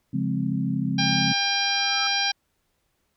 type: chord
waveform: sine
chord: Db major seventh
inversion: none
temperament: equal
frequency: 138.59 / 174.61 / 207.7 / 261.6 Hz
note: Db3 / F3 / Ab3 / C4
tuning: 0 / 0 / 0 / 0 cents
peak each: -28 dBFS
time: 0.13-1.33 s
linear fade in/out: 10 ms
type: harmonic tone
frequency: 799 Hz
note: G5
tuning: 33 cents sharp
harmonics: 1 / 2 / 3 / 4 / 5 / 6 / 7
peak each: -29 / -29 / -29 / -29 / -29 / -29 / -29 dBFS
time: 0.98-2.32 s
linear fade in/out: 10 ms
type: tone with exponential growth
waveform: triangle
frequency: 1314 Hz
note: E6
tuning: 6 cents flat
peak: -27 dBFS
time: 1.42-2.07 s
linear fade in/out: 0 ms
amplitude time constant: 140 ms
effects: pink hiss -72 dBFS RMS until 3.16 s